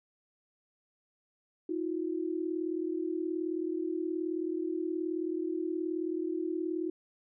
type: tone pair together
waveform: sine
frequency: 321.1 / 359.9 Hz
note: E4 / F#4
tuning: -45 / -48 cents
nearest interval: major second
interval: 197 cents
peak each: -33 / -34 dBFS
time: 1.69-6.9 s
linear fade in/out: 5 ms
effects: none